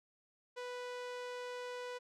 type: tone with low-pass filter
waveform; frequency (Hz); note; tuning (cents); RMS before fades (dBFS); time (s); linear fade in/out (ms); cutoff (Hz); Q
sawtooth; 493.9; B4; 0; -44; 0.56-1.99; 20; 6300; 0.57
effects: none